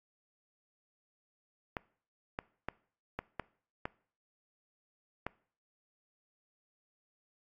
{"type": "clicks", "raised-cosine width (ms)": 0.5, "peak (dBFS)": -20, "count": 7, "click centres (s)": [1.768, 2.389, 2.686, 3.19, 3.397, 3.855, 5.266], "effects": ["noise-tail reverb RT60 0.5 s tail -22 dB re dry", "AAC 48 kbps"]}